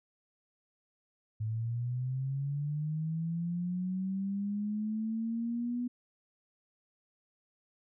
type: linear sweep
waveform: sine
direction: up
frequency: 107.5 to 246.1 Hz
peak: -31 dBFS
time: 1.4-5.88 s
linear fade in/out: 10 ms
effects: none